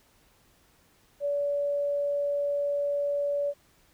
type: tone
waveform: sine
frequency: 573 Hz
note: D5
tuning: 43 cents flat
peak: -25 dBFS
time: 1.2-3.54 s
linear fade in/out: 50 ms
effects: pink hiss -63 dBFS RMS until 3.93 s